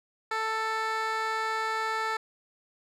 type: tone with band-pass filter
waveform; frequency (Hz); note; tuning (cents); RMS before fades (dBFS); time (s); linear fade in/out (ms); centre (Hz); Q
15% pulse; 441.8; A4; +7; -30; 0.31-2.17; 5; 1600; 0.71
effects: none